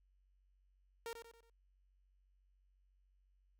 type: tone with echo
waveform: sawtooth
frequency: 462 Hz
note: A#4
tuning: 16 cents flat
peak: -39 dBFS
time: 1.06-1.13 s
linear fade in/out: 0 ms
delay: 92 ms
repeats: 4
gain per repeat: -7 dB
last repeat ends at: 1.498 s
effects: added 47 Hz sine -70 dBFS peak until 3.59 s